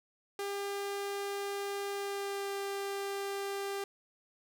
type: tone with pitch glide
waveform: sawtooth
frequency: 400.4 to 396.9 Hz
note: G4 to G4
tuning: +37 to +22 cents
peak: -31 dBFS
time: 0.39-3.84 s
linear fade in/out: 2 ms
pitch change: -15 cents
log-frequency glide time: 1.93-2.55 s
effects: none